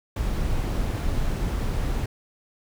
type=noise; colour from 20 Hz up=brown; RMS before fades=-25 dBFS; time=0.16-2.06 s; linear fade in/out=5 ms; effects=none